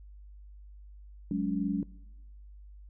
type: chord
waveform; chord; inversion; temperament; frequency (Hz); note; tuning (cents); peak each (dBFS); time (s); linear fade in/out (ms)
sine; F# suspended second; none; equal with one note detuned; 185 / 207.7 / 283; F#3 / G#3 / C#4; 0 / 0 / +36; -32; 1.31-1.83; 2
effects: noise-tail reverb RT60 1.0 s tail -22 dB re dry + added 50 Hz sine -47 dBFS peak until 2.89 s